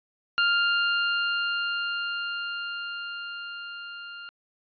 25% pulse tone with level ramp, 1400 Hz, F6, 4 cents sharp, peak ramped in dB -16 to -35 dBFS, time 0.38-4.29 s, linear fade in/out 0 ms, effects resampled to 11025 Hz

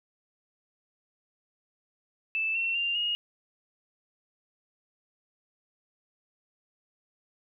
sine tone with pitch steps, 2637 / 2711 / 2787 / 2866 Hz, E7 / E7 / F7 / F7, 0 / +48 / -4 / +44 cents, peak -26 dBFS, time 2.35-3.15 s, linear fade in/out 0 ms, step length 200 ms, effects none

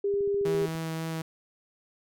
sine tone, 401.8 Hz, G4, 43 cents sharp, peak -24 dBFS, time 0.04-0.66 s, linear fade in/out 5 ms
click train, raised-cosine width 3 ms, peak -33 dBFS, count 10, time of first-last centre 0.14-0.752 s, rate 14.7 Hz
sawtooth tone with vibrato, 162 Hz, E3, 30 cents flat, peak -27 dBFS, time 0.45-1.22 s, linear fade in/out 5 ms, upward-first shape sine, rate 3.7 Hz, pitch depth 8 cents each way
effects none

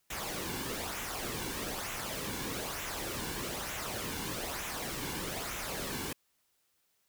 pink noise with flanger, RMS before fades -38 dBFS, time 0.1-6.13 s, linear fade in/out 5 ms, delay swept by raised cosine 0.21 to 1.61 ms, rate 1.1 Hz, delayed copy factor -0.55, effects white hiss -75 dBFS RMS until 7.08 s

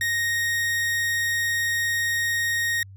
40% pulse tone, 1864.7 Hz, A#6, in tune, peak -21 dBFS, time 0.01-2.83 s, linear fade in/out 2 ms, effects added 97 Hz sine -41 dBFS peak until 2.96 s

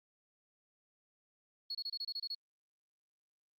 sine tone bursts, 4348 Hz, C#8, 34 cents flat, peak -36 dBFS, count 9, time 1.7-2.349 s, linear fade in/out 5 ms, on 49 ms, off 26 ms, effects tanh soft clip ceiling -32 dBFS + Opus 48 kbps

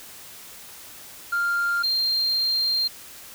triangle tone pair in turn, 1396.9 / 4186 Hz, F6 / C8, 0 / 0 cents, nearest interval octave + perfect fifth, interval 1900 cents, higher second, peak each -18 dBFS, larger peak neither, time 1.32-1.83 / 1.83-2.88 s, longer second, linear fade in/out 10 ms, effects tanh soft clip ceiling -16 dBFS + white hiss -43 dBFS RMS until 3.34 s

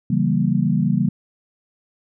sine chord, C# diminished seventh, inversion none, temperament equal with one note detuned, 138.59 / 164.81 / 193.3 / 233.1 Hz, C#3 / E3 / G3 / Bb3, 0 / 0 / -24 / 0 cents, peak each -22 / -21 / -20 / -22 dBFS, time 0.1-1.09 s, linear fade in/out 5 ms, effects none

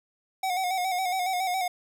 square tone with vibrato, 740 Hz, F#5, in tune, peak -26 dBFS, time 0.43-1.68 s, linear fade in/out 5 ms, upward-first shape square, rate 7.2 Hz, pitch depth 49 cents each way, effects none

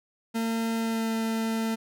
40% pulse tone with pitch glide, 227 to 224.1 Hz, A#3 to A3, -46 to +32 cents, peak -25 dBFS, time 0.34-1.76 s, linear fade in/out 20 ms, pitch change -22 cents, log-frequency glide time 0.75-1.19 s, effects none

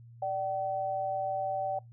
sine tone pair together, 590 / 764 Hz, D5 / G5, +8 / -45 cents, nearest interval major third, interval 447 cents, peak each -34 / -31 dBFS, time 0.22-1.79 s, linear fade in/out 5 ms, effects noise-tail reverb RT60 0.2 s tail -26 dB re dry + added 117 Hz sine -49 dBFS peak until 1.92 s

